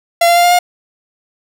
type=tone with pitch steps; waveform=45% pulse; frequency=683 / 690.1 / 697.4 / 704.6 / 712 Hz; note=F5 / F5 / F5 / F5 / F5; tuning=-39 / -21 / -3 / +15 / +33 cents; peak=-7 dBFS; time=0.21-0.59 s; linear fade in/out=5 ms; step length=76 ms; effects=none